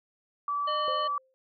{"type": "tone", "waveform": "sine", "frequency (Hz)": 1154, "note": "D6", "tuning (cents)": -31, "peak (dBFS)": -27, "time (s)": [0.48, 1.18], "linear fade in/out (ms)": 2}
{"type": "harmonic tone", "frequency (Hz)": 607, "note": "D#5", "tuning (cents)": -43, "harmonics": [1, 3, 5, 7], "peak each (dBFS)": [-33, -45, -37, -42], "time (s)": [0.67, 1.08], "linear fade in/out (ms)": 10}
{"type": "tone with exponential decay", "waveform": "sine", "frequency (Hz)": 523.3, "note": "C5", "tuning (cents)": 0, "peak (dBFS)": -31, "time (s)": [0.88, 1.34], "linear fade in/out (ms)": 0, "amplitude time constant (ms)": 100}
{"effects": []}